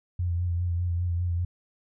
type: tone with vibrato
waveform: sine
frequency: 87.31 Hz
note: F2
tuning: in tune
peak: -24 dBFS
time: 0.19-1.45 s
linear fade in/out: 5 ms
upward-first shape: sine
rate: 5 Hz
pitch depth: 37 cents each way
effects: none